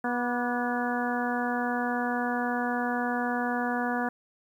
harmonic tone with a mistuned harmonic, 243.7 Hz, B3, 23 cents flat, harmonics 1 / 2 / 3 / 4 / 5 / 6 / 7, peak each -30 / -35 / -32 / -36 / -39 / -35 / -36 dBFS, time 0.04-4.09 s, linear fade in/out 5 ms, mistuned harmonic 5, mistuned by -46 cents, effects 10-bit

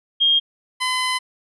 sine / 15% pulse tone pair in turn, 3229 / 1017.1 Hz, G#7 / C6, -49 / -49 cents, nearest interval octave + minor sixth, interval 2000 cents, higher first, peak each -13 dBFS, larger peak neither, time 0.2-0.4 / 0.8-1.19 s, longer second, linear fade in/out 20 ms, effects resampled to 24000 Hz

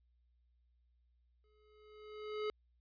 square tone with exponential growth, 425 Hz, G#4, 40 cents sharp, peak -35 dBFS, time 1.44-2.5 s, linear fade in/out 1 ms, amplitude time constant 230 ms, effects added 60 Hz sine -70 dBFS peak until 2.8 s + resampled to 11025 Hz

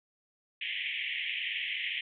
pink band-pass noise, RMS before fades -35 dBFS, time 0.61-2.01 s, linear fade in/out 5 ms, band 1900 to 3300 Hz, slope 96 dB/octave, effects none

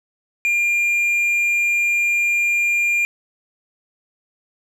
triangle tone, 2400 Hz, D7, 37 cents sharp, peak -14 dBFS, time 0.45-3.05 s, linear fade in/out 0 ms, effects none

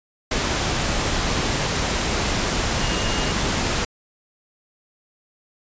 sine tone in noise, 2846 Hz, F7, 32 cents sharp, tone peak -31 dBFS, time 2.81-3.32 s, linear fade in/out 5 ms, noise pink, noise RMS -22 dBFS, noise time 0.31-3.85 s, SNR -12 dB, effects resampled to 16000 Hz

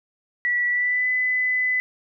sine tone with pitch glide, 1948 to 2007 Hz, B6 to B6, -24 to +27 cents, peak -19 dBFS, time 0.45-1.8 s, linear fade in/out 0 ms, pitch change +51 cents, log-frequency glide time 0.67-1.08 s, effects none

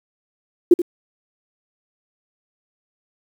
sine tone with echo, 350.3 Hz, F4, 5 cents sharp, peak -5 dBFS, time 0.71-0.74 s, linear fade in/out 5 ms, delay 79 ms, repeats 1, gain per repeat -11 dB, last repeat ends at 0.819 s, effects 7-bit

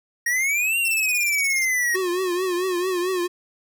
square exponential two-way sweep, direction up then down, 1864.7 to 2794 to 1864.7 Hz, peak -20 dBFS, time 0.26-1.96 s, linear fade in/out 5 ms, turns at 0.78 s
15% pulse tone bursts, 5400 Hz, E8, 41 cents sharp, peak -22 dBFS, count 14, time 0.85-1.649 s, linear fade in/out 2 ms, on 32 ms, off 27 ms
square tone with vibrato, 363 Hz, F#4, 33 cents flat, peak -22 dBFS, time 1.94-3.28 s, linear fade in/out 20 ms, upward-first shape triangle, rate 4.5 Hz, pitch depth 92 cents each way
effects none

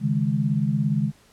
sine chord, C# suspended second, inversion none, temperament just, 138.59 / 155.92 / 207.9 Hz, C#3 / D#3 / G#3, 0 / +4 / +2 cents, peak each -24 dBFS, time 0-1.12 s, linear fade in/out 50 ms, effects pink hiss -56 dBFS RMS until 1.32 s + low-pass 11000 Hz 12 dB/octave

